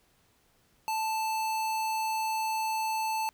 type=tone; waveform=square; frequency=880 Hz; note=A5; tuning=in tune; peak=-29 dBFS; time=0.88-3.29 s; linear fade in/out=0 ms; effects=pink hiss -67 dBFS RMS until 3.33 s